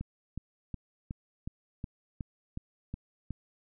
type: click train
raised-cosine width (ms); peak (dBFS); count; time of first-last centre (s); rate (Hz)
5; -24; 10; 0.01-3.307; 2.73
effects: none